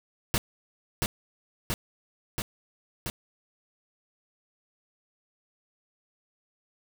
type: noise with echo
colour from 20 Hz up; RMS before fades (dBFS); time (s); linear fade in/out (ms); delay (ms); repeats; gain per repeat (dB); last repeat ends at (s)
pink; -25; 0.34-0.38; 0; 680; 4; -2; 3.1
effects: none